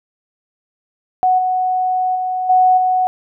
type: tone with level steps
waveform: sine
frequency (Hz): 740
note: F#5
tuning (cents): 0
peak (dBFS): -10 / -14 / -17 / -8 / -12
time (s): 1.23-3.07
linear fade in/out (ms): 0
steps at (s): 1.38 / 2.15 / 2.49 / 2.77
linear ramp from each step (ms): 10
effects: none